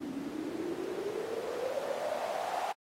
white noise with band-pass filter sweep, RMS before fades -36 dBFS, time 0-2.73 s, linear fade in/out 20 ms, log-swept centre 260 to 790 Hz, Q 8, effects AAC 48 kbps

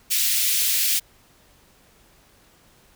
white high-pass noise, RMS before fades -21 dBFS, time 0.1-1 s, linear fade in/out 20 ms, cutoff 2200 Hz, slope 24 dB/octave, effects pink hiss -56 dBFS RMS until 2.95 s

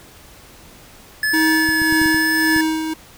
square tone with vibrato, 1721 Hz, A6, 39 cents flat, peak -17 dBFS, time 1.23-2.61 s, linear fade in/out 2 ms, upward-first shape sine, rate 1.1 Hz, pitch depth 13 cents each way
square tone with tremolo, 316.7 Hz, D#4, 31 cents sharp, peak -16 dBFS, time 1.33-2.94 s, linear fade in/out 10 ms, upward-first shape sine, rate 1.8 Hz, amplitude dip 50%
clicks, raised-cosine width 5 ms, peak -18 dBFS, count 7, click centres 1.69 / 1.818 / 1.925 / 2.016 / 2.059 / 2.145 / 2.563 s
effects pink hiss -44 dBFS RMS until 3.17 s

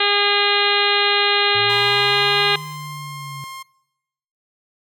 harmonic tone, 407.5 Hz, G#4, 33 cents flat, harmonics 1 / 2 / 3 / 4 / 5 / 6 / 7 / 8 / 9 / 10, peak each -24 / -24 / -24 / -24 / -24 / -24 / -24 / -24 / -24 / -24 dBFS, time 0-2.56 s, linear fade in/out 5 ms
sine linear two-way sweep, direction up then down, 110 to 153.5 to 137.8 Hz, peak -32 dBFS, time 1.55-3.44 s, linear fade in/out 0 ms, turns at 2.63 s
sawtooth tone with pitch glide, 992 to 1063.2 Hz, B5 to C6, +7 to +27 cents, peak -28 dBFS, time 1.69-3.63 s, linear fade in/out 10 ms, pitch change +120 cents, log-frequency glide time 1.85-3.03 s
effects noise-tail reverb RT60 0.9 s tail -23 dB re dry

